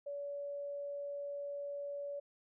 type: tone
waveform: sine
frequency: 570 Hz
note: C#5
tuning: 48 cents sharp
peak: -39 dBFS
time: 0.06-2.2 s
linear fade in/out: 10 ms
effects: none